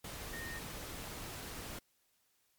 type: tone in noise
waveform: sine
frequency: 1843 Hz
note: A#6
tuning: 20 cents flat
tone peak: -44 dBFS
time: 0.33-0.59 s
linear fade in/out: 5 ms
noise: pink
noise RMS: -45 dBFS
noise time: 0.04-1.79 s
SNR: -2 dB
effects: white hiss -75 dBFS RMS until 2.58 s + MP3 96 kbps